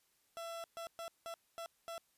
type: tone bursts at uneven times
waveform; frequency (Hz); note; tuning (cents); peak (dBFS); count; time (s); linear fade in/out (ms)
30% pulse; 670; E5; +28; -40; 6; 0.37-0.64 / 0.77-0.87 / 0.99-1.08 / 1.26-1.34 / 1.58-1.66 / 1.88-1.98; 0
effects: white hiss -75 dBFS RMS until 2.17 s + resampled to 32000 Hz